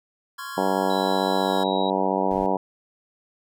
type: chord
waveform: square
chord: Db major seventh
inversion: third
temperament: just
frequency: 1039.4 / 1108.7 / 1385.9 / 1663.1 Hz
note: C6 / Db6 / F6 / Ab6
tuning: -12 / 0 / -14 / +2 cents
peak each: -39 dBFS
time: 0.38-1.64 s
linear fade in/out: 10 ms
type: harmonic tone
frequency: 95.6 Hz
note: G2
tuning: 43 cents flat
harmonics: 2 / 3 / 4 / 5 / 6 / 7 / 8 / 9 / 10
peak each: -29 / -29 / -29 / -29 / -29 / -29 / -29 / -29 / -29 dBFS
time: 0.57-2.57 s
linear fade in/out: 5 ms
type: tone with pitch glide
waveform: sine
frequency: 3951 to 3847 Hz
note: B7 to B7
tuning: 0 to -46 cents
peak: -32 dBFS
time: 0.9-1.9 s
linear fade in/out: 2 ms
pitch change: -46 cents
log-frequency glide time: 1.39-1.61 s
type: noise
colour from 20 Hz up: brown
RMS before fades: -39 dBFS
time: 2.31-2.46 s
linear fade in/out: 0 ms
effects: none